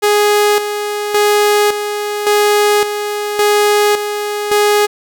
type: tone with tremolo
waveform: sawtooth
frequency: 415.3 Hz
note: G#4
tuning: in tune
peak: -5 dBFS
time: 0.02-4.87 s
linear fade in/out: 20 ms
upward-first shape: square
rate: 0.89 Hz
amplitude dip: 60%
effects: none